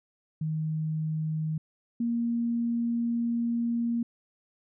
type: tone pair in turn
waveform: sine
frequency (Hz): 156.6 / 234.6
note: D#3 / A#3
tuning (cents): +11 / +11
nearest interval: perfect fifth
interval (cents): 700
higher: second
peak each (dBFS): -27 / -25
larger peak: second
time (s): 0.41-1.58 / 2-4.03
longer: second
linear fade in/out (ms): 5
effects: none